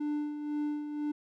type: tone with tremolo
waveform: triangle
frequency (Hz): 296.6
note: D4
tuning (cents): +17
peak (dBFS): -27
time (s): 0-1.12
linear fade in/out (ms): 10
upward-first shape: sine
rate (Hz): 2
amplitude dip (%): 55
effects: none